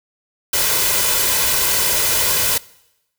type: noise with comb filter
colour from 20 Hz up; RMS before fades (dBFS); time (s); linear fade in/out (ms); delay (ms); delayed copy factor
white; -17; 0.53-2.58; 5; 2; +0.55
effects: noise-tail reverb RT60 0.9 s tail -22 dB re dry